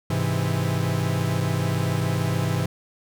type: chord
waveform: 45% pulse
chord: Ab augmented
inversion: none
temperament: equal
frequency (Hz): 103.83 / 130.81 / 164.81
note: Ab2 / C3 / E3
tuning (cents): 0 / 0 / 0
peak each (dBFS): -26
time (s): 0.1-2.66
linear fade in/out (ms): 5
effects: none